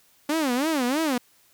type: tone with vibrato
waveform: sawtooth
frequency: 280.5 Hz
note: C#4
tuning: 21 cents sharp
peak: -18 dBFS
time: 0.29-1.18 s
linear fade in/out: 5 ms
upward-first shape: sine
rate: 3.1 Hz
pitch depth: 260 cents each way
effects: white hiss -60 dBFS RMS until 1.53 s